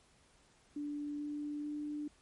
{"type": "tone with pitch steps", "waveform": "sine", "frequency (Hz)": [292.5, 294.5, 296.6], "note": ["D4", "D4", "D4"], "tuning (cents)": [-7, 5, 17], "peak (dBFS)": -37, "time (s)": [0.76, 2.08], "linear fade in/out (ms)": 5, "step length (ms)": 440, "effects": ["pink hiss -67 dBFS RMS until 2.21 s", "MP3 48 kbps"]}